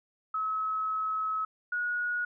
sine tone pair in turn, 1287 / 1452.1 Hz, E6 / F#6, -42 / -33 cents, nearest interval major second, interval 209 cents, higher second, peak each -28 dBFS, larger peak neither, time 0.34-1.45 / 1.72-2.25 s, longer first, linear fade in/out 5 ms, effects none

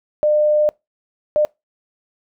sine tone bursts at uneven times, 602 Hz, D5, 43 cents sharp, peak -12 dBFS, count 2, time 0.23-0.69 / 1.36-1.45 s, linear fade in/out 0 ms, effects noise-tail reverb RT60 0.2 s tail -25 dB re dry

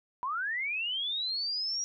sine linear sweep, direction up, 963 to 5750 Hz, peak -30 dBFS, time 0.23-1.84 s, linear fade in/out 0 ms, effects none

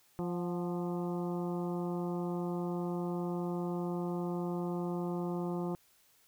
harmonic tone with a mistuned harmonic, 175 Hz, F3, 4 cents sharp, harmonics 1 / 2 / 3 / 4 / 5 / 6 / 7, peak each -35 / -37 / -45 / -46 / -47 / -50 / -52 dBFS, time 0.19-5.75 s, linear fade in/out 0 ms, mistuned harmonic 4, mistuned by +44 cents, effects white hiss -67 dBFS RMS until 6.27 s

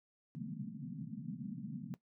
pink band-pass noise, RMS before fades -44 dBFS, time 0.35-1.94 s, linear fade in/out 0 ms, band 130 to 260 Hz, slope 96 dB/octave, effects noise-tail reverb RT60 0.1 s tail -17 dB re dry

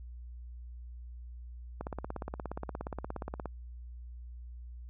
click train, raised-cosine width 1 ms, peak -23 dBFS, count 29, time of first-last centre 1.81-3.457 s, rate 17 Hz, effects added 60 Hz sine -43 dBFS peak until 4.89 s

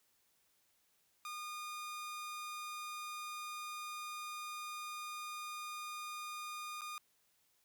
sawtooth tone with dropouts, 1220 Hz, D#6, 34 cents flat, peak -39 dBFS, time 1.25-6.98 s, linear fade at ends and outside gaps 1 ms, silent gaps 6.81-6.817 s, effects white hiss -75 dBFS RMS until 7.64 s

